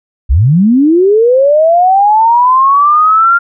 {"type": "linear sweep", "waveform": "sine", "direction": "up", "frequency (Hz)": [51.91, 1403], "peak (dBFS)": -4, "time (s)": [0.29, 3.39], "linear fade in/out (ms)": 20, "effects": []}